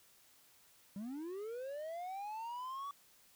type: linear sweep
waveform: triangle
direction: up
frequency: 190 to 1147 Hz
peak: -39 dBFS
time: 0.96-2.91 s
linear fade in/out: 2 ms
effects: white hiss -66 dBFS RMS until 3.35 s